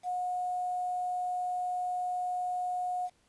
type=tone with quantisation; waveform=sine; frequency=724 Hz; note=F#5; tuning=38 cents flat; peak=-30 dBFS; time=0.03-3.1 s; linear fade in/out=50 ms; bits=9; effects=pink hiss -69 dBFS RMS until 3.28 s + resampled to 24000 Hz